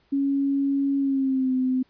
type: tone with pitch glide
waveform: sine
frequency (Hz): 277.2 to 257.1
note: C#4 to C4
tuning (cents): 0 to -30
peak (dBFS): -20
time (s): 0.12-1.83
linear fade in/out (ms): 10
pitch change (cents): -130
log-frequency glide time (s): 0.98-1.54
effects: pink hiss -64 dBFS RMS until 1.89 s + resampled to 11025 Hz